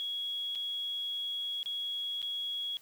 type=tone with dropouts; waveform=sine; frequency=3330 Hz; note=G#7; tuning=4 cents sharp; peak=-33 dBFS; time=0-2.77 s; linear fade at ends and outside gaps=0 ms; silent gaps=0.551-0.556 / 1.63-1.659 / 2.218-2.227 s; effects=white hiss -60 dBFS RMS until 2.81 s